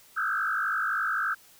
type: tone with frequency modulation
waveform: sine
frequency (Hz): 1437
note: F6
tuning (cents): +49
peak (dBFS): -25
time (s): 0.16-1.35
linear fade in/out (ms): 20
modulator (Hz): 51.7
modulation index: 3.4
effects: white hiss -56 dBFS RMS until 1.59 s